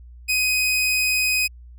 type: tone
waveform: sawtooth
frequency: 2508 Hz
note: D#7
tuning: 13 cents sharp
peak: -15 dBFS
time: 0.28-1.48 s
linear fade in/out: 20 ms
effects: added 60 Hz sine -40 dBFS peak until 1.78 s